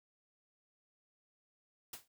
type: noise with exponential decay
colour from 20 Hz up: white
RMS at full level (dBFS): -42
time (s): 1.93-2.08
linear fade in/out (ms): 5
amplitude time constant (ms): 31
effects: none